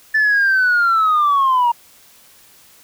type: linear sweep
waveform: sine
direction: down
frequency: 1760 to 932.3 Hz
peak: -10 dBFS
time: 0.14-1.72 s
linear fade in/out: 10 ms
effects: tanh soft clip ceiling -9 dBFS + white hiss -48 dBFS RMS until 2.83 s